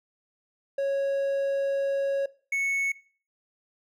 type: tone pair in turn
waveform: triangle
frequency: 552 / 2208 Hz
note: C#5 / C#7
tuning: -7 / -7 cents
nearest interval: 2 octaves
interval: 2400 cents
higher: second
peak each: -22 dBFS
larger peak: neither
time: 0.78-2.26 / 2.52-2.92 s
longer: first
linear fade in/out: 5 ms
effects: noise-tail reverb RT60 0.4 s tail -19 dB re dry